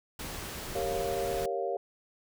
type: noise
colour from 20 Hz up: pink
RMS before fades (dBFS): -39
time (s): 0.19-1.46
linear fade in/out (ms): 5
type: chord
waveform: sine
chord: G half-diminished seventh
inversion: none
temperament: equal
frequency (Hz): 392 / 466.2 / 554.4 / 698.5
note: G4 / Bb4 / Db5 / F5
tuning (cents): 0 / 0 / 0 / 0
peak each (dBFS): -35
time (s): 0.75-1.77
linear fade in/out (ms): 2
effects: none